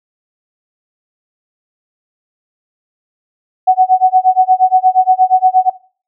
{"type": "tone with tremolo", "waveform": "sine", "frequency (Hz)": 745, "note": "F#5", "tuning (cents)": 12, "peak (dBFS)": -3, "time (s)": [3.67, 5.7], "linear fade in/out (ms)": 10, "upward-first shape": "sine", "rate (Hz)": 8.5, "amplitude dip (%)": 100, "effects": ["noise-tail reverb RT60 0.4 s tail -20 dB re dry"]}